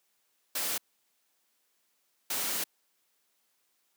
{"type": "noise bursts at uneven times", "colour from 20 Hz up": "white", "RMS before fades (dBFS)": -32, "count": 2, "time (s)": [[0.55, 0.78], [2.3, 2.64]], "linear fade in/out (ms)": 5, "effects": ["white hiss -74 dBFS RMS until 3.96 s", "high-pass 200 Hz 12 dB/octave"]}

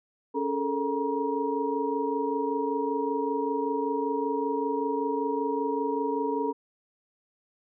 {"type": "tone cluster", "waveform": "sine", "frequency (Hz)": [278.7, 426.6, 451.8, 950], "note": ["C#4", "G#4", "A4", "A#5"], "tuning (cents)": [9, 46, 46, 33], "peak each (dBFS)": -31, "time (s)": [0.34, 6.53], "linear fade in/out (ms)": 20, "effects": []}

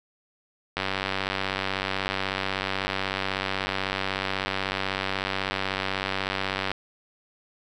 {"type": "click train", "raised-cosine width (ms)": 0.3, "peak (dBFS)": -10, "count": 573, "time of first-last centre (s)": [0.77, 6.716], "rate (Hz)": 96.2, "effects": []}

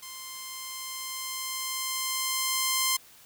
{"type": "tone with level ramp", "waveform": "5% pulse", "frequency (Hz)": 1046.5, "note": "C6", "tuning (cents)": 0, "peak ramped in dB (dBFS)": [-28, -11], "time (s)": [0.02, 2.97], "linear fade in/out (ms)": 10, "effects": ["white hiss -54 dBFS RMS until 3.25 s"]}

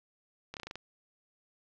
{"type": "slowing click train", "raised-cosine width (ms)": 0.2, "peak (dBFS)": -23, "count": 7, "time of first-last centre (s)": [0.54, 0.756], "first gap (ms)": 28, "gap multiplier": 1.1, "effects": ["low-pass 5000 Hz 12 dB/octave", "10-bit"]}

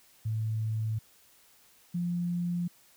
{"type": "tone pair in turn", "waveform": "sine", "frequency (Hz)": [110, 174.61], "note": ["A2", "F3"], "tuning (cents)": [0, 0], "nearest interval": "minor sixth", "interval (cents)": 800, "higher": "second", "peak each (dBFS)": -28, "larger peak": "neither", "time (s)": [[0.25, 0.99], [1.94, 2.68]], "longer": "neither", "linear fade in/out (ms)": 10, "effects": ["white hiss -61 dBFS RMS until 2.96 s"]}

